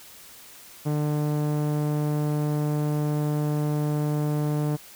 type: tone with low-pass filter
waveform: sawtooth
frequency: 149.3 Hz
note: D3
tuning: 29 cents sharp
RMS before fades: -25 dBFS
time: 0.85-4.77 s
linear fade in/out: 20 ms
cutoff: 840 Hz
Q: 0.59
effects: white hiss -47 dBFS RMS until 4.95 s